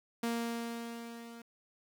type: tone with level ramp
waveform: sawtooth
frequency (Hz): 233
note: A#3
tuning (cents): -1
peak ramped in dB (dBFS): -27 to -44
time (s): 0.23-1.42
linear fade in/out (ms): 5
effects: 10-bit